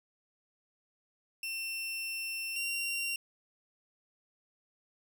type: tone pair in turn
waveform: sawtooth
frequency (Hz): 2700 / 2757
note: E7 / F7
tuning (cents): +41 / -23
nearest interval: unison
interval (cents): 36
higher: second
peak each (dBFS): -32 / -29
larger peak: second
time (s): 1.43-2.56 / 2.56-3.16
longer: first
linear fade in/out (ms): 2
effects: none